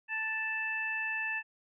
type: harmonic tone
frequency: 880 Hz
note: A5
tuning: in tune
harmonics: 1 / 2 / 3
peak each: -43 / -34 / -35 dBFS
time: 0.08-1.43 s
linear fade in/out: 50 ms
effects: none